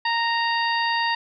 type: harmonic tone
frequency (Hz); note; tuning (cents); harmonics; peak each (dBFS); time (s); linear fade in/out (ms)
929; A#5; -6; 1 / 2 / 3 / 4 / 5; -23 / -25 / -30 / -33 / -31; 0.05-1.15; 5
effects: none